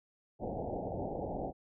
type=low-pass noise; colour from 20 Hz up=white; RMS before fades=-38 dBFS; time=0.39-1.53 s; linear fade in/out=50 ms; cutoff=820 Hz; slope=96 dB/octave; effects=none